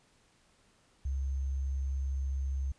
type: tone with sample-and-hold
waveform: sine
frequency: 67.5 Hz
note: C#2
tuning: 45 cents flat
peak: -30 dBFS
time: 1.05-2.72 s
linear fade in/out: 5 ms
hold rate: 6300 Hz
effects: pink hiss -67 dBFS RMS until 2.78 s + resampled to 22050 Hz